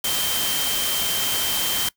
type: tone in noise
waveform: sine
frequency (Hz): 3136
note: G7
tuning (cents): 0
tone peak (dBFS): -26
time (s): 0.04-1.89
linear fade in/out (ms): 5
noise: white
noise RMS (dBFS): -24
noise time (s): 0.04-1.89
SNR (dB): -5
effects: noise-tail reverb RT60 0.1 s tail -21 dB re dry